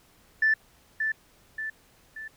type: tone with echo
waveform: sine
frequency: 1760 Hz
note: A6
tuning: in tune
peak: -18 dBFS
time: 0.42-0.54 s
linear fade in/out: 5 ms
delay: 580 ms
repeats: 3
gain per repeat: -6 dB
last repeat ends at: 2.28 s
effects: tanh soft clip ceiling -14 dBFS + pink hiss -60 dBFS RMS until 2.36 s